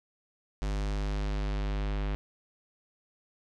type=tone with low-pass filter sweep; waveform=square; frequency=50.5 Hz; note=G#1; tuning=48 cents flat; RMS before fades=-31 dBFS; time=0.62-2.15 s; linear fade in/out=0 ms; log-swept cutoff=6700 to 3100 Hz; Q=1.1; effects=none